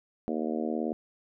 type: harmonic tone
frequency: 78.3 Hz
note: D#2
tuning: 11 cents sharp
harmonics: 3 / 4 / 5 / 6 / 7 / 8 / 9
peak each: -32 / -34 / -36 / -38 / -39 / -40 / -41 dBFS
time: 0.28-0.93 s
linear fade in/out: 0 ms
effects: none